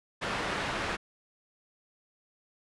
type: low-pass noise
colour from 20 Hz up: white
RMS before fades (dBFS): -33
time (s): 0.21-0.97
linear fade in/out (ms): 20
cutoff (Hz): 2000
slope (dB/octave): 12
effects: resampled to 24000 Hz